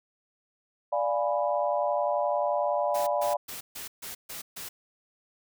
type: chord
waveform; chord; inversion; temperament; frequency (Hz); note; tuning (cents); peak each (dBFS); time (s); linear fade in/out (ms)
sine; D diminished seventh; none; equal; 587.3 / 698.5 / 830.6 / 987.8; D5 / F5 / Ab5 / Cb6; 0 / 0 / 0 / 0; -27 / -30 / -32 / -32; 0.92-3.37; 10
type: noise bursts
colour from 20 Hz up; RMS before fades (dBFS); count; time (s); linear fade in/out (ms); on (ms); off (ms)
white; -39; 7; 2.94-4.69; 10; 130; 140
effects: none